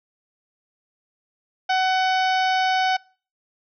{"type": "harmonic tone with a mistuned harmonic", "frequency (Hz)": 750, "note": "F#5", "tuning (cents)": 23, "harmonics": [1, 2, 3, 4, 5, 6, 7, 8], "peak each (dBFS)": [-19, -25, -29, -31, -34, -37, -36, -43], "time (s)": [1.69, 2.97], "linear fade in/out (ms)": 10, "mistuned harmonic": 5, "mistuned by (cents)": -18, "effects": ["noise-tail reverb RT60 0.4 s tail -25 dB re dry"]}